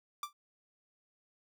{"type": "tone with exponential decay", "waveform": "45% pulse", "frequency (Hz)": 1174.7, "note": "D6", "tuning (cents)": 0, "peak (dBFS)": -32, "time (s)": [0.23, 0.33], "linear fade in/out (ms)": 2, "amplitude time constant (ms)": 20, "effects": []}